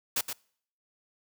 white noise with echo, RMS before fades -28 dBFS, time 0.16-0.21 s, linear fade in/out 5 ms, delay 120 ms, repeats 1, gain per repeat -7 dB, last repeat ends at 0.33 s, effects noise-tail reverb RT60 0.6 s tail -25 dB re dry + high-pass 80 Hz 12 dB/octave

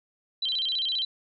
sine tone with vibrato, 3531 Hz, A7, 5 cents sharp, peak -25 dBFS, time 0.42-1.05 s, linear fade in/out 5 ms, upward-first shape square, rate 15 Hz, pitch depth 200 cents each way, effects none

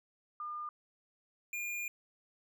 sine / square tone pair in turn, 1208 / 2416 Hz, D6 / D7, +48 / +48 cents, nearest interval octave, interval 1200 cents, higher second, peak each -38 / -37 dBFS, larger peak second, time 0.4-0.69 / 1.53-1.88 s, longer second, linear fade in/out 2 ms, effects none

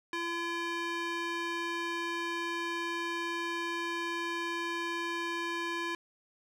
square tone with band-pass filter, 339.7 Hz, F4, 48 cents flat, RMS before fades -35 dBFS, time 0.13-5.95 s, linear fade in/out 2 ms, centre 1900 Hz, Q 0.88, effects none

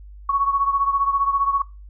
sine beating tone pair, 1110 / 1125 Hz, C#6 / C#6, +2 / +25 cents, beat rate 15 Hz, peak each -18 / -23 dBFS, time 0.29-1.62 s, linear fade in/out 5 ms, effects noise-tail reverb RT60 0.3 s tail -23 dB re dry + added 50 Hz sine -38 dBFS peak until 1.89 s

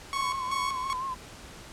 sawtooth tone with tremolo, 1108.7 Hz, C#6, in tune, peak -25 dBFS, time 0.13-0.93 s, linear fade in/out 0 ms, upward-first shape square, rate 2.6 Hz, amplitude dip 70%
sine tone with vibrato, 1046.5 Hz, C6, in tune, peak -30 dBFS, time 0.15-1.15 s, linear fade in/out 20 ms, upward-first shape sine, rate 5.8 Hz, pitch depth 62 cents each way
effects pink hiss -46 dBFS RMS until 1.72 s + low-pass 9000 Hz 12 dB/octave

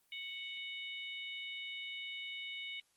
harmonic tone, 740 Hz, F#5, in tune, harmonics 3 / 4 / 5, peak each -44 / -46 / -48 dBFS, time 0.12-2.8 s, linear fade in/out 2 ms, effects white hiss -74 dBFS RMS until 2.96 s + Opus 24 kbps

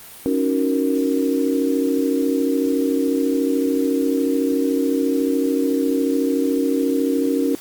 sine chord, D# minor seventh, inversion third, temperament equal, 277.2 / 311.1 / 370 / 466.2 Hz, C#4 / D#4 / F#4 / A#4, 0 / 0 / 0 / 0 cents, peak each -19 / -24 / -25 / -23 dBFS, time 0.26-7.55 s, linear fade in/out 0 ms, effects white hiss -40 dBFS RMS until 7.6 s + Opus 32 kbps

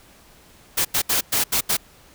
white noise bursts at uneven times, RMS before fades -20 dBFS, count 6, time 0.77-0.85 / 0.94-1.02 / 1.09-1.21 / 1.32-1.44 / 1.52-1.61 / 1.69-1.77 s, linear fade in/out 10 ms, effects pink hiss -51 dBFS RMS until 2.14 s

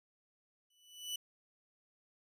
sawtooth tone with exponential growth, 2972 Hz, F#7, 7 cents sharp, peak -32 dBFS, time 0.7-1.16 s, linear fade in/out 5 ms, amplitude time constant 99 ms, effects resampled to 32000 Hz

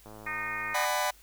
click train, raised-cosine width 1 ms, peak -33 dBFS, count 73, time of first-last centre 0.06-0.733 s, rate 107 Hz
harmonic tone, 307.3 Hz, D#4, 21 cents flat, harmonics 3 / 4 / 5 / 6 / 7 / 8, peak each -43 / -38 / -43 / -35 / -39 / -40 dBFS, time 0.26-0.86 s, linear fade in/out 10 ms
sawtooth chord, G# half-diminished seventh, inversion second, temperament just, 598 / 747.5 / 830.6 / 996.7 Hz, D5 / F#5 / G#5 / B5, +31 / +17 / 0 / +16 cents, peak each -29 / -28 / -32 / -27 dBFS, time 0.74-1.11 s, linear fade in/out 10 ms
effects added 50 Hz sine -58 dBFS peak until 1.22 s + white hiss -58 dBFS RMS until 1.22 s

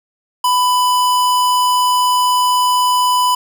square tone, 996 Hz, B5, 14 cents sharp, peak -12 dBFS, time 0.44-3.35 s, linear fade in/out 5 ms, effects 8-bit

